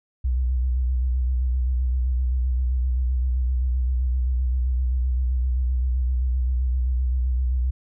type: tone with vibrato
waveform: sine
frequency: 62.8 Hz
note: B1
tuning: 30 cents sharp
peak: -19 dBFS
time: 0.24-7.71 s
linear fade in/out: 10 ms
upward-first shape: square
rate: 7.7 Hz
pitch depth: 44 cents each way
effects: none